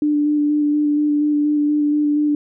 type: tone with vibrato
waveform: sine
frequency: 296.1 Hz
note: D4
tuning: 14 cents sharp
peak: -14 dBFS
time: 0.02-2.35 s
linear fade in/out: 2 ms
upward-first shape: square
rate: 4.2 Hz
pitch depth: 12 cents each way
effects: none